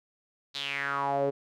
sawtooth tone with band-pass filter sweep, 140 Hz, C#3, 18 cents sharp, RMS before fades -30 dBFS, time 0.54-1.31 s, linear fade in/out 20 ms, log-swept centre 4100 to 440 Hz, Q 5.4, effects none

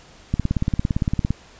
click train, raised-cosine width 5 ms, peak -7 dBFS, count 18, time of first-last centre 0.34-1.306 s, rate 17.6 Hz, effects pink hiss -48 dBFS RMS until 1.59 s + resampled to 16000 Hz

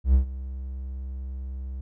triangle tone with ADSR envelope, 65.41 Hz, C2, in tune, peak -11 dBFS, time 0.04-1.81 s, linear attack 100 ms, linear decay 110 ms, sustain -18 dB, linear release 3 ms, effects none

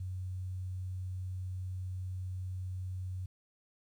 sine tone with quantisation, 92.5 Hz, F#2, in tune, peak -36 dBFS, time 0-3.26 s, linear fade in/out 5 ms, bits 11, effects none

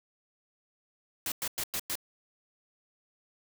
white noise bursts, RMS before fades -33 dBFS, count 5, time 1.26-1.955 s, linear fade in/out 2 ms, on 59 ms, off 100 ms, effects none

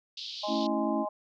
pink band-pass noise, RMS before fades -40 dBFS, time 0.17-0.67 s, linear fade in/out 5 ms, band 3200 to 4900 Hz, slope 48 dB/octave
harmonic tone, 207.7 Hz, G#3, in tune, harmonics 3 / 4 / 5, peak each -33 / -35 / -37 dBFS, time 0.43-1.09 s, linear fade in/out 10 ms
sine chord, A major, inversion none, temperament equal, 220 / 277.2 / 329.6 Hz, A3 / C#4 / E4, 0 / 0 / 0 cents, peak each -32 / -32 / -32 dBFS, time 0.47-1.06 s, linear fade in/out 50 ms
effects none

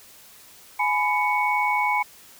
sine tone cluster, 839 / 998 / 2225 Hz, G#5 / B5 / C#7, +17 / +18 / +6 cents, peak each -24 dBFS, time 0.79-2.03 s, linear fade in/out 10 ms, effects white hiss -49 dBFS RMS until 2.39 s

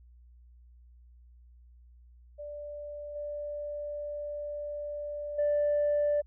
sine tone with level steps, 587.3 Hz, D5, in tune, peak -38 / -34 / -23 dBFS, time 2.38-6.22 s, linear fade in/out 20 ms, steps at 3.15 / 5.38 s, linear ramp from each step 10 ms, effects tanh soft clip ceiling -21 dBFS + added 60 Hz sine -53 dBFS peak until 6.26 s

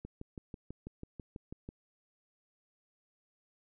click train, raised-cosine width 3 ms, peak -30 dBFS, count 11, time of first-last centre 0.05-1.689 s, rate 6.1 Hz, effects none

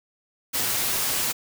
white noise with comb filter, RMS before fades -25 dBFS, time 0.53-1.33 s, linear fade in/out 20 ms, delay 8 ms, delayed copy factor +0.5, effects none

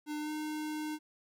square tone with pitch glide, 300 to 305.8 Hz, D4 to D#4, +37 to -30 cents, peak -36 dBFS, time 0.06-0.99 s, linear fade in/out 50 ms, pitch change +33 cents, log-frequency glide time 0.19-0.31 s, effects none

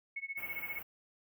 sine tone with tremolo, 2200 Hz, C#7, 14 cents flat, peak -35 dBFS, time 0.16-0.79 s, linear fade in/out 5 ms, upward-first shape sine, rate 15 Hz, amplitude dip 95%
white band-stop noise, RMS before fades -46 dBFS, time 0.37-0.83 s, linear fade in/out 10 ms, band 2900 to 12000 Hz, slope 96 dB/octave
effects none

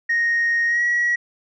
sine tone with pitch glide, 1864.7 to 1918.2 Hz, A#6 to A#6, 0 to +49 cents, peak -15 dBFS, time 0.09-1.16 s, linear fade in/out 10 ms, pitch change +49 cents, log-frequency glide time 0.67-0.83 s, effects tanh soft clip ceiling -14 dBFS

